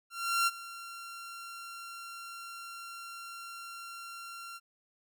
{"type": "tone with ADSR envelope", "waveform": "sawtooth", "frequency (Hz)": 1373, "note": "F6", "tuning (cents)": -30, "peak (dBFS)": -21, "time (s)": [0.1, 4.6], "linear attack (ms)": 370, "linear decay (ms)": 32, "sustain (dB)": -18, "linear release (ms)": 39, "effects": []}